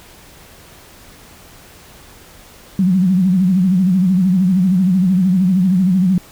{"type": "tone with vibrato", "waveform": "sine", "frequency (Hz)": 185, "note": "F#3", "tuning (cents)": 0, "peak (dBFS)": -10, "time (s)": [2.79, 6.18], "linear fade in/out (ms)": 2, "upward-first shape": "sine", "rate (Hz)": 13, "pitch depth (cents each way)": 100, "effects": ["pink hiss -42 dBFS RMS until 6.31 s"]}